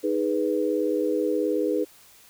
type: chord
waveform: sine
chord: G# minor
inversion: second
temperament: equal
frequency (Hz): 311.1 / 415.3 / 493.9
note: D#4 / G#4 / B4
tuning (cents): 0 / 0 / 0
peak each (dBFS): -26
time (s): 0.03-1.85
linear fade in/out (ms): 20
effects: white hiss -53 dBFS RMS until 2.29 s